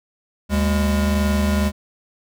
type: tone pair together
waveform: square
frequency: 75.21 / 203.6 Hz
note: D2 / G#3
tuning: +42 / -34 cents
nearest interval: octave + perfect fourth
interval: 1724 cents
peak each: -20 dBFS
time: 0.49-1.72 s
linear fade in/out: 50 ms
effects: none